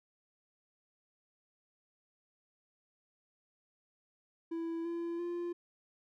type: tone with pitch steps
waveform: triangle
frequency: 331.4 / 339.1 / 347.1 Hz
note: E4 / E4 / F4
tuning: +9 / +49 / -11 cents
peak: -33 dBFS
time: 4.51-5.53 s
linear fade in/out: 10 ms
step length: 340 ms
effects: none